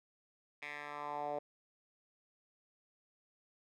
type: tone with band-pass filter sweep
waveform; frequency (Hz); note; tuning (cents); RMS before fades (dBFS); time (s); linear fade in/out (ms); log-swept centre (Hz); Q
10% pulse; 146.83; D3; 0; -42; 0.62-1.39; 5; 2300 to 590; 3.1
effects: none